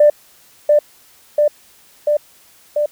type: tone with echo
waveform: sine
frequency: 593 Hz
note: D5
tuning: 17 cents sharp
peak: -5 dBFS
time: 0-0.1 s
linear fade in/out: 5 ms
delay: 690 ms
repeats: 4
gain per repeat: -2 dB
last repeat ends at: 2.86 s
effects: tanh soft clip ceiling -1 dBFS + white hiss -49 dBFS RMS until 2.91 s